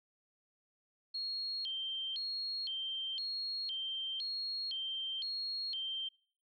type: tone with vibrato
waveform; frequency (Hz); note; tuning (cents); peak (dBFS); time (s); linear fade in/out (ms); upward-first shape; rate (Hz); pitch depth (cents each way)
sine; 3672; A#7; -27; -36; 1.14-6.09; 10; square; 0.98; 270
effects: noise-tail reverb RT60 0.5 s tail -26 dB re dry